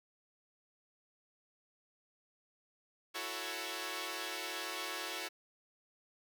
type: chord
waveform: 5% pulse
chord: F# minor seventh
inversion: third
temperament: equal with one note detuned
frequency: 332.1 / 370 / 440 / 554.4 Hz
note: E4 / F#4 / A4 / C#5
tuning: +13 / 0 / 0 / 0 cents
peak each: -33 dBFS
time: 3.14-5.29 s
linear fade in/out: 20 ms
effects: none